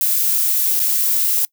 violet noise with dropouts, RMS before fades -17 dBFS, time 0.01-1.45 s, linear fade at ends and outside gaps 1 ms, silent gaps 0.795-0.8 s, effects noise-tail reverb RT60 0.1 s tail -24 dB re dry

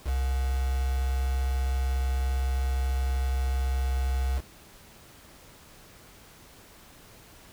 sine tone with quantisation, 65.41 Hz, C2, in tune, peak -24 dBFS, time 0.04-4.42 s, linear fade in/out 50 ms, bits 6, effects pink hiss -52 dBFS RMS until 7.52 s

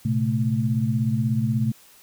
sine tone cluster, 115.2 / 131.7 / 219.3 Hz, A#2 / C3 / A3, -20 / +12 / -6 cents, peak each -24 dBFS, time 0.05-1.72 s, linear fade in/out 5 ms, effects white hiss -52 dBFS RMS until 2.02 s

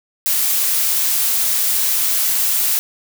blue noise, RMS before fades -17 dBFS, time 0.26-2.79 s, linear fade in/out 0 ms, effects none

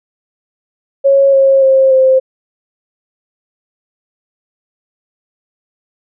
sine tone with pitch steps, 550 / 541.2 / 532.5 / 524 Hz, C#5 / C#5 / C5 / C5, -14 / -42 / +30 / +2 cents, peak -5 dBFS, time 1.04-2.2 s, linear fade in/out 20 ms, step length 290 ms, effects none

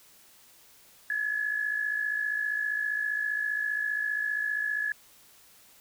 sine tone with amplitude modulation, 1700 Hz, G#6, 40 cents sharp, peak -24 dBFS, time 1.1-4.92 s, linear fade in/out 2 ms, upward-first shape sine, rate 55.1 Hz, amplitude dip 65%, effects white hiss -57 dBFS RMS until 5.8 s

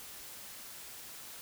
silence, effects white hiss -48 dBFS RMS until 1.41 s

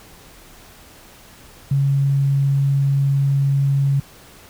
sine tone, 138.59 Hz, C#3, in tune, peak -14 dBFS, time 1.71-4 s, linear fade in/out 5 ms, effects pink hiss -45 dBFS RMS until 4.49 s

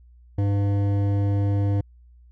triangle tone with hard clipping, 100.5 Hz, G2, 44 cents sharp, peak -21 dBFS, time 0.38-1.81 s, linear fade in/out 5 ms, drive 16 dB, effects added 60 Hz sine -48 dBFS peak until 2.31 s

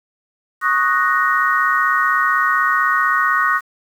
sine chord, D# minor seventh, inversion third, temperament equal, 1108.7 / 1244.5 / 1480 / 1864.7 Hz, C#6 / D#6 / F#6 / A#6, 0 / 0 / 0 / 0 cents, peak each -19 dBFS, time 0.61-3.61 s, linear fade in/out 50 ms, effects 7-bit

